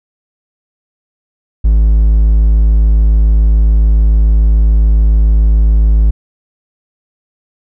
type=tone; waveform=triangle; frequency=53.5 Hz; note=A1; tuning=48 cents flat; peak=-3 dBFS; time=1.64-6.11 s; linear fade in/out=10 ms; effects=none